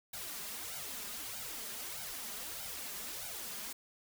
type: noise with flanger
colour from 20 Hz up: white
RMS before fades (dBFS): -43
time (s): 0.13-3.73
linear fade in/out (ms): 5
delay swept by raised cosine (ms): 1.3 to 5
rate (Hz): 1.6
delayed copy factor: +0.9
effects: none